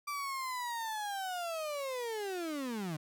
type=linear sweep; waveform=35% pulse; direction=down; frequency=1174.7 to 146 Hz; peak=-34 dBFS; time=0.07-2.97 s; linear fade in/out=10 ms; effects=none